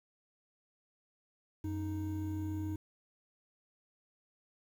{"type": "tone pair together", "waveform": "triangle", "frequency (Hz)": [92.5, 311.1], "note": ["F#2", "D#4"], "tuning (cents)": [0, 0], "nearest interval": "octave + major sixth", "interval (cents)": 2100, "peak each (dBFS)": [-35, -36], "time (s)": [1.64, 2.76], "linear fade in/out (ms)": 5, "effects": ["10-bit"]}